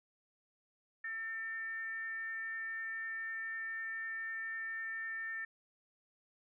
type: tone with frequency modulation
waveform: sine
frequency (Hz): 1798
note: A6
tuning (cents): +37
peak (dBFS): -38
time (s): 1.04-5.45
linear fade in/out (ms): 5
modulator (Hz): 463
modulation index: 0.34
effects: none